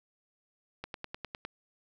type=click train; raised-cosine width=0.3 ms; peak=-22 dBFS; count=7; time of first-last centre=0.84-1.45 s; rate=9.83 Hz; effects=none